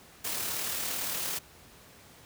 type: noise with amplitude modulation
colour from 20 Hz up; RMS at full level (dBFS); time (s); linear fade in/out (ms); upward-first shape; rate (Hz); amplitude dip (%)
white; -32; 0.24-1.39; 10; sine; 37.6; 30
effects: pink hiss -54 dBFS RMS until 2.25 s + high-pass 60 Hz 12 dB/octave